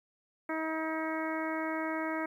harmonic tone with a mistuned harmonic, 318.3 Hz, D#4, 39 cents sharp, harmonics 1 / 2 / 3 / 4 / 5 / 6 / 7, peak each -35 / -38 / -40 / -41 / -42 / -43 / -43 dBFS, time 0.49-2.26 s, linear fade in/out 5 ms, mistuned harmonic 7, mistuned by -20 cents, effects 11-bit

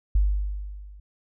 sine tone with level ramp, 50 Hz, G1, 35 cents sharp, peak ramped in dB -15 to -43 dBFS, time 0.15-1 s, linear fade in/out 5 ms, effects none

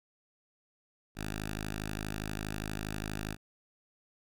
5% pulse tone with notch filter, 52.4 Hz, G#1, 16 cents sharp, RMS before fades -38 dBFS, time 1.15-3.37 s, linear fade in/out 50 ms, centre 500 Hz, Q 0.95, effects none

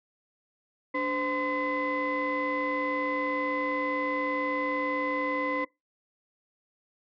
sine tone cluster, 290.9 / 516 / 1031 / 2025 Hz, D4 / C5 / C6 / B6, -16 / -24 / -26 / +43 cents, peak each -31 dBFS, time 0.94-5.65 s, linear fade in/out 10 ms, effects noise-tail reverb RT60 0.2 s tail -22 dB re dry + tanh soft clip ceiling -21 dBFS

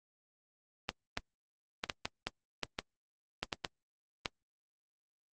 clicks, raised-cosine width 0.2 ms, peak -15 dBFS, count 12, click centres 0.891 / 1.174 / 1.839 / 1.898 / 2.055 / 2.27 / 2.633 / 2.789 / 3.43 / 3.528 / 3.648 / 4.258 s, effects Opus 24 kbps

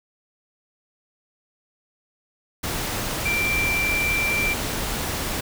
sine tone in noise, 2353 Hz, D7, 3 cents sharp, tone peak -21 dBFS, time 3.25-4.54 s, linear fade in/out 10 ms, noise pink, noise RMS -27 dBFS, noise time 2.63-5.41 s, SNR +3 dB, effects none

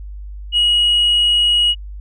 sine tone, 2900 Hz, F#7, 35 cents flat, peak -9 dBFS, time 0.52-1.75 s, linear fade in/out 50 ms, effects tanh soft clip ceiling -9 dBFS + added 50 Hz sine -28 dBFS peak until 2 s

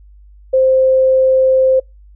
sine tone, 523.3 Hz, C5, in tune, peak -8 dBFS, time 0.53-1.8 s, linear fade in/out 10 ms, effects noise-tail reverb RT60 0.2 s tail -26 dB re dry + added 50 Hz sine -39 dBFS peak until 2.15 s

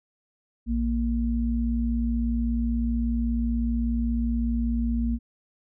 sine tone pair together, 58.17 / 233.1 Hz, A#1 / A#3, -3 / 0 cents, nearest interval 2 octaves, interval 2403 cents, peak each -25 / -25 dBFS, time 0.66-5.19 s, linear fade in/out 50 ms, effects none

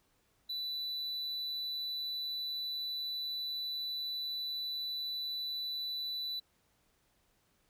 triangle tone, 3976 Hz, B7, 11 cents sharp, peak -34 dBFS, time 0.49-6.4 s, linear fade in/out 10 ms, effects pink hiss -73 dBFS RMS until 7.69 s

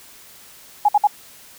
sine tone bursts, 830.6 Hz, G#5, in tune, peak -10 dBFS, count 3, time 0.85-1.072 s, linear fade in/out 5 ms, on 36 ms, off 57 ms, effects white hiss -45 dBFS RMS until 1.58 s

